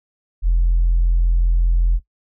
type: tone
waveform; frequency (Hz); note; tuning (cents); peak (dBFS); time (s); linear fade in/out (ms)
sine; 42.63; F1; -41; -11; 0.42-2; 50
effects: noise-tail reverb RT60 0.1 s tail -17 dB re dry + tanh soft clip ceiling -9 dBFS